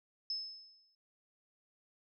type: tone with exponential decay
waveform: sine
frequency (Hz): 5220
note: E8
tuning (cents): -18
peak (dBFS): -33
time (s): 0.3-0.95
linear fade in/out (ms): 2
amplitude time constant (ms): 140
effects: none